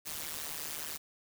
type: noise with amplitude modulation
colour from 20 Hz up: white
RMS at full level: -36 dBFS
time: 0.05-0.98 s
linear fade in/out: 20 ms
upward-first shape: sine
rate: 152 Hz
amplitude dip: 95%
effects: none